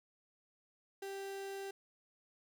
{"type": "tone", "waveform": "35% pulse", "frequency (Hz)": 392, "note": "G4", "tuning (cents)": 0, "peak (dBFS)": -40, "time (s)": [1.02, 1.71], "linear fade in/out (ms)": 5, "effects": ["12-bit"]}